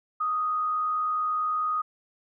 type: tone with frequency modulation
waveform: sine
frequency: 1244.5 Hz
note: D#6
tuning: in tune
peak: -24 dBFS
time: 0.2-1.82 s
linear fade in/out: 10 ms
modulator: 78.6 Hz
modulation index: 0.25
effects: none